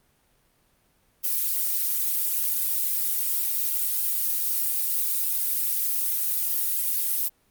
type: noise with flanger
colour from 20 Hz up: violet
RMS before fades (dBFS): -25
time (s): 1.23-7.29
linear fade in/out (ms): 20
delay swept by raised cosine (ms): 1.9 to 6.1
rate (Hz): 0.72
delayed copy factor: +0.65
effects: pink hiss -65 dBFS RMS until 7.5 s + Opus 32 kbps